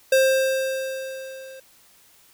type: tone with level ramp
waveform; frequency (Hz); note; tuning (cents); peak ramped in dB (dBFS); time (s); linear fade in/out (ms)
square; 529; C5; +19; -14 to -40; 0.12-1.6; 5
effects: white hiss -55 dBFS RMS until 2.33 s